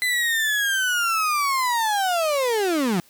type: linear sweep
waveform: 35% pulse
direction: down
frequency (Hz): 2025 to 164.7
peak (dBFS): -18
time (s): 0.02-3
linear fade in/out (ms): 0
effects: white hiss -55 dBFS RMS until 3.09 s